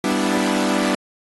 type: chord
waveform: sawtooth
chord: E minor seventh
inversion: first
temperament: equal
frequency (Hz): 196 / 246.9 / 293.7 / 329.6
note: G3 / B3 / D4 / E4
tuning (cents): 0 / 0 / 0 / 0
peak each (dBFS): -19 / -19 / -19 / -21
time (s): 0.04-0.95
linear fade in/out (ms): 2
effects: AAC 32 kbps